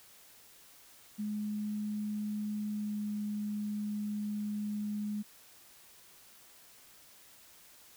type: tone with pitch glide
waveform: sine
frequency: 210 to 208.7 Hz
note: G#3 to G#3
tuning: +19 to +9 cents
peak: -33 dBFS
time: 1.18-5.23 s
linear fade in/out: 20 ms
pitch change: -10 cents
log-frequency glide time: 2.7-3.03 s
effects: white hiss -58 dBFS RMS until 7.96 s